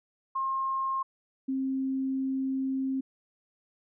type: tone pair in turn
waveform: sine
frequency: 1068 / 265.9 Hz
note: C6 / C4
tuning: +35 / +28 cents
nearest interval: 2 octaves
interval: 2407 cents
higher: first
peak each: -27 dBFS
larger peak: neither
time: 0.35-1.03 / 1.48-3.01 s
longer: second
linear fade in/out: 10 ms
effects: none

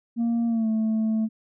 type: tone with pitch glide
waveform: sine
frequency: 233.1 to 220 Hz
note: A#3 to A3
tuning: 0 to 0 cents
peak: -18 dBFS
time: 0.16-1.29 s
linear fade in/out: 50 ms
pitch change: -100 cents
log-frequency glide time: 0.47-0.68 s
effects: tanh soft clip ceiling -20 dBFS

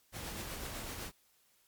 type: noise with tremolo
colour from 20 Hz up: pink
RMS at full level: -41 dBFS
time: 0.12-1.12 s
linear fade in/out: 50 ms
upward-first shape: sine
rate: 8 Hz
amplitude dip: 30%
effects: white hiss -70 dBFS RMS until 1.67 s + MP3 96 kbps

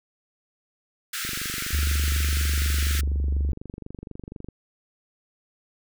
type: high-pass noise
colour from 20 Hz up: pink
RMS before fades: -31 dBFS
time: 1.13-3.01 s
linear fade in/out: 5 ms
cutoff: 1300 Hz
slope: 96 dB/octave
type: click train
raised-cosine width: 3 ms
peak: -24 dBFS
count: 79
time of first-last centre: 1.25-4.487 s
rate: 24.1 Hz
type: tone with pitch glide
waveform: sine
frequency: 72.6 to 69.92 Hz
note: D2 to C#2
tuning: -19 to +16 cents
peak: -21 dBFS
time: 1.73-3.52 s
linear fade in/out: 0 ms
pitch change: -65 cents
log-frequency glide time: 2.3-3.3 s
effects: none

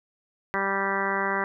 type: harmonic tone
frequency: 196 Hz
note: G3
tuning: in tune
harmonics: 1 / 2 / 3 / 4 / 5 / 6 / 7 / 8 / 9 / 10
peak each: -35 / -32 / -35 / -34 / -31 / -32 / -36 / -31 / -36 / -32 dBFS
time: 0.54-1.44 s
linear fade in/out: 0 ms
effects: none

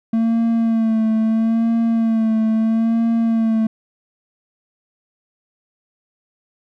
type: tone with vibrato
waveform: triangle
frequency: 225 Hz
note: A3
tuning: 39 cents sharp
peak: -12 dBFS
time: 0.13-3.67 s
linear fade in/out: 5 ms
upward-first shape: sine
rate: 0.76 Hz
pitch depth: 35 cents each way
effects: none

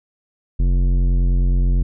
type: tone with tanh clipping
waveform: triangle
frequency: 44.66 Hz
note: F1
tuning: 39 cents sharp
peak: -15 dBFS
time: 0.59-1.83 s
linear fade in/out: 10 ms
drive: 17 dB
effects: none

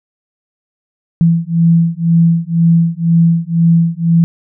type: beating tone pair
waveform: sine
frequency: 166.2 / 168.2 Hz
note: E3 / E3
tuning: +15 / +35 cents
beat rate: 2 Hz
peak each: -11 dBFS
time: 1.21-4.24 s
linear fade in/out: 0 ms
effects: none

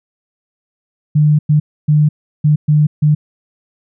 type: tone bursts at uneven times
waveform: sine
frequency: 150.3 Hz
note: D3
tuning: 40 cents sharp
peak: -7 dBFS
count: 6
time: 1.15-1.39 / 1.49-1.6 / 1.88-2.09 / 2.44-2.56 / 2.68-2.87 / 3.02-3.15 s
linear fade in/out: 10 ms
effects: none

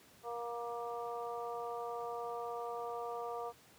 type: harmonic tone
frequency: 236.3 Hz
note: A#3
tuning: 24 cents sharp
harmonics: 2 / 3 / 4 / 5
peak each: -42 / -43 / -47 / -46 dBFS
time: 0.23-3.53 s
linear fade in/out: 50 ms
effects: pink hiss -62 dBFS RMS until 3.78 s + high-pass 100 Hz 12 dB/octave

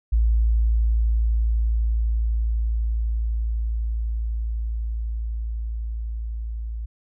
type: tone with level ramp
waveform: sine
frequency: 56 Hz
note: A1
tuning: 31 cents sharp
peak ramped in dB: -15 to -27 dBFS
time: 0.12-6.86 s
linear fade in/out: 10 ms
effects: none

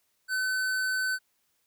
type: tone with hard clipping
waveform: sine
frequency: 1518 Hz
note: F#6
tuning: 44 cents sharp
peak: -28 dBFS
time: 0.28-1.19 s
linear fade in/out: 50 ms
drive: 15 dB
effects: white hiss -73 dBFS RMS until 1.66 s

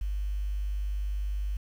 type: tone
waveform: sine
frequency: 50 Hz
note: G1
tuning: 35 cents sharp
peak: -28 dBFS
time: 0.01-1.57 s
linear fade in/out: 5 ms
effects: 9-bit

